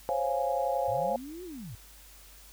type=chord; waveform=sine; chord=Db major seventh; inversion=third; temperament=equal; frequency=523.3 / 554.4 / 698.5 / 830.6 Hz; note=C5 / Db5 / F5 / Ab5; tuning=0 / 0 / 0 / 0 cents; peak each=-32 dBFS; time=0.09-1.16 s; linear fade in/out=0 ms
type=linear two-way sweep; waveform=sine; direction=up then down; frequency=92.5 to 374 to 92.5 Hz; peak=-39 dBFS; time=0.88-1.75 s; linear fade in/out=0 ms; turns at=1.44 s
effects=added 50 Hz sine -54 dBFS peak until 2.52 s + white hiss -54 dBFS RMS until 2.52 s